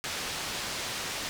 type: low-pass noise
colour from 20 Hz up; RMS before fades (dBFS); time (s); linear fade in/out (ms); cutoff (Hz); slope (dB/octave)
white; -35; 0.04-1.29; 0; 5400; 12
effects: none